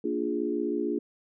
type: chord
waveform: sine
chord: Bb dominant seventh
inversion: none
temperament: equal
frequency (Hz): 233.1 / 293.7 / 349.2 / 415.3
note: Bb3 / D4 / F4 / Ab4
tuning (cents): 0 / 0 / 0 / 0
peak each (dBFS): -34 / -31 / -31 / -32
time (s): 0.04-0.99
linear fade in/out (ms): 5
effects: none